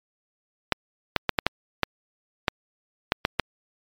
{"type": "clicks", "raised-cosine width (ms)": 0.3, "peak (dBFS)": -3, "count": 10, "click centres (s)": [0.723, 1.163, 1.293, 1.388, 1.466, 1.833, 2.482, 3.121, 3.251, 3.397], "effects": ["MP3 96 kbps"]}